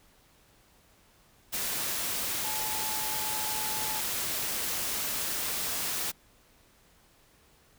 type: tone in noise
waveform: sine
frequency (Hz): 863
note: A5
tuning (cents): -34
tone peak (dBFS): -38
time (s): 2.43-4.01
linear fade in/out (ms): 20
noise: white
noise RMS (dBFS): -32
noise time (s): 1.52-6.12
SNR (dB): -9
effects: pink hiss -62 dBFS RMS until 7.78 s